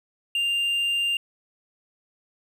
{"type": "tone", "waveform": "triangle", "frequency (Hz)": 2794, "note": "F7", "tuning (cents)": 0, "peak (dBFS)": -20, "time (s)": [0.35, 1.17], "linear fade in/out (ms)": 2, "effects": []}